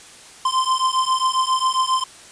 square beating tone pair, 1035 / 1042.4 Hz, C6 / C6, -19 / -7 cents, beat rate 7.4 Hz, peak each -21 dBFS, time 0.45-2.04 s, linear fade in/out 5 ms, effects white hiss -43 dBFS RMS until 2.31 s + resampled to 22050 Hz

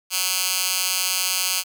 10% pulse tone with high-pass filter, 185 Hz, F#3, in tune, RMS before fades -23 dBFS, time 0.1-1.64 s, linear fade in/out 50 ms, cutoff 3700 Hz, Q 0.66, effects none

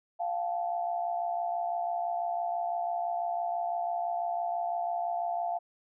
sine tone cluster, 696 / 762 / 871 Hz, F5 / G5 / A5, -6 / -49 / -18 cents, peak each -30 / -38 / -38 dBFS, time 0.19-5.59 s, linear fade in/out 20 ms, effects none

